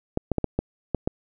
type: clicks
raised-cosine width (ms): 2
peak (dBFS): -9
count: 7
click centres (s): 0.174 / 0.317 / 0.383 / 0.443 / 0.59 / 0.947 / 1.075
effects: none